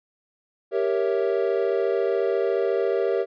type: chord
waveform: triangle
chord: G diminished seventh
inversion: none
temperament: equal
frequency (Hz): 392 / 466.2 / 554.4 / 659.3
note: G4 / Bb4 / Db5 / Fb5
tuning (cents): 0 / 0 / 0 / 0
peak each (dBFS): -22 / -23 / -26 / -28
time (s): 0.71-3.26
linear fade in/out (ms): 50
effects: resampled to 11025 Hz